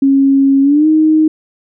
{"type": "tone with pitch glide", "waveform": "sine", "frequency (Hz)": [273.4, 312.2], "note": ["C#4", "D#4"], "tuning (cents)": [-24, 6], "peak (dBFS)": -6, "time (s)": [0.02, 1.28], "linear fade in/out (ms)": 5, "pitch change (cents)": 230, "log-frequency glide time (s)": [0.62, 0.87], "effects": []}